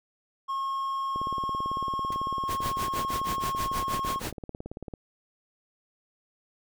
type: tone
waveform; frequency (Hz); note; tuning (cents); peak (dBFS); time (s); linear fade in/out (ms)
triangle; 1083; C#6; -41; -26; 0.48-4.2; 20
type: click train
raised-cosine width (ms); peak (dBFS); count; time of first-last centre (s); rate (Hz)
2; -24; 69; 1.16-4.938; 18
type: noise with exponential decay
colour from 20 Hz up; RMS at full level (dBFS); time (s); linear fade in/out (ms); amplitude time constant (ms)
pink; -38; 2.12-2.21; 2; 19
type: noise with tremolo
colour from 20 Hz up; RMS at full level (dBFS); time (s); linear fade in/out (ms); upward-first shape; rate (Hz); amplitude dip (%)
pink; -33; 2.47-4.34; 50; sine; 6.3; 100
effects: none